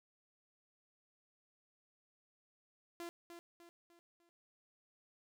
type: tone with echo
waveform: sawtooth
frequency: 342.1 Hz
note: F4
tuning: 36 cents flat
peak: -40 dBFS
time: 3-3.09 s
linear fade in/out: 0 ms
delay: 300 ms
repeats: 4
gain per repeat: -7 dB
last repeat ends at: 4.29 s
effects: none